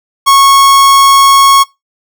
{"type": "tone", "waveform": "45% pulse", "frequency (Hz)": 1100, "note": "C#6", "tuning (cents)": -14, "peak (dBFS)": -3, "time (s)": [0.26, 1.64], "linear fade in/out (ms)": 20, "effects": ["noise-tail reverb RT60 0.2 s tail -22 dB re dry"]}